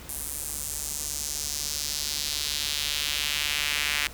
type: tone with high-pass filter sweep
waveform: sawtooth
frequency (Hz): 147.2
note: D3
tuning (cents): +4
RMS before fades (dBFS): -30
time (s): 0.09-4.07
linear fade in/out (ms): 2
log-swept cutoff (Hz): 9900 to 2200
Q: 1.7
effects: added 60 Hz sine -45 dBFS peak until 4.13 s + pink hiss -45 dBFS RMS until 4.13 s

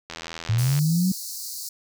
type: click train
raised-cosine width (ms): 0.2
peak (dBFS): -16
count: 58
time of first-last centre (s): 0.1-0.789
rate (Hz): 82.7
type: linear sweep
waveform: sine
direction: up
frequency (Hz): 106.4 to 192.2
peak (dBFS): -18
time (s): 0.49-1.12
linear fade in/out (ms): 5
type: high-pass noise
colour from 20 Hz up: pink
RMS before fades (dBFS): -34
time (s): 0.58-1.69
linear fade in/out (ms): 5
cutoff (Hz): 4200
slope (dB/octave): 96
effects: none

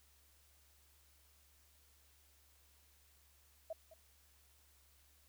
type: tone with echo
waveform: sine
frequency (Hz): 646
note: E5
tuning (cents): -35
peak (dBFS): -40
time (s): 3.7-3.73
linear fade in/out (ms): 5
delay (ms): 210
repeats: 1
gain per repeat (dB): -15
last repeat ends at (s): 3.94
effects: added 70 Hz sine -70 dBFS peak until 5.28 s + white hiss -70 dBFS RMS until 5.28 s

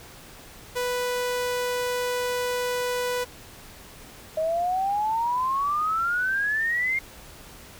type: tone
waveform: sawtooth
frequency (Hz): 493.9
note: B4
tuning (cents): 0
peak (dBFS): -21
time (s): 0.75-3.25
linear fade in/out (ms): 20
type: exponential sweep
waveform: sine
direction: up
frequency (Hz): 622.3 to 2139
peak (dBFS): -22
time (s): 4.37-6.99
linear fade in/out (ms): 5
effects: pink hiss -46 dBFS RMS until 7.79 s

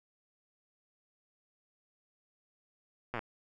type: slowing click train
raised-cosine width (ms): 0.5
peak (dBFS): -21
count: 7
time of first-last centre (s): 3.14-3.192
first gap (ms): 8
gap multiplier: 1.03
effects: none

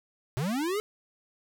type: linear sweep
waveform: square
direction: up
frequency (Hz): 116.54 to 438.8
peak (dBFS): -28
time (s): 0.37-0.8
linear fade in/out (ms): 0
effects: none

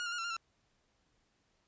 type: tone with pitch steps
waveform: sawtooth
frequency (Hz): 1435 / 1387 / 1430 / 1353 / 1401 / 1347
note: F6 / F6 / F6 / E6 / F6 / E6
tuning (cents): +47 / -12 / +41 / +45 / +5 / +37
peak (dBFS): -32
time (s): 0-0.366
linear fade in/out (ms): 0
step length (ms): 61
effects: pink hiss -75 dBFS RMS until 1.67 s + resampled to 16000 Hz

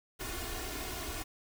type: noise with comb filter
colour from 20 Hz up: pink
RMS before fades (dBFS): -39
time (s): 0.19-1.24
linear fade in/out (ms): 20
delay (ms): 2.8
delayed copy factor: +0.8
effects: none

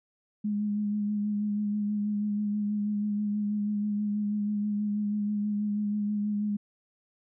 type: tone with vibrato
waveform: sine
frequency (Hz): 207.7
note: G#3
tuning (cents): 0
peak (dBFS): -26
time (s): 0.44-6.57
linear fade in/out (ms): 10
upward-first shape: sine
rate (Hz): 6.2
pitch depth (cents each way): 23
effects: none

